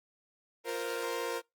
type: chord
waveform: sawtooth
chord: F suspended fourth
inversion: none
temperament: equal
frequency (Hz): 349.2 / 466.2 / 523.3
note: F4 / Bb4 / C5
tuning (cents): 0 / 0 / 0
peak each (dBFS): -37 / -31 / -35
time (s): 0.64-1.42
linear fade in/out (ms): 50
effects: noise-tail reverb RT60 0.2 s tail -25 dB re dry + Opus 24 kbps